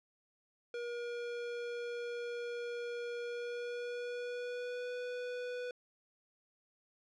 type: tone with pitch glide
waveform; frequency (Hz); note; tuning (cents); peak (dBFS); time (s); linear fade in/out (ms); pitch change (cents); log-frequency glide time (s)
square; 477.5 to 493.5; A#4 to B4; +42 to -1; -39; 0.74-5.71; 2; +57; 3.22-4.91
effects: low-pass 4000 Hz 12 dB/octave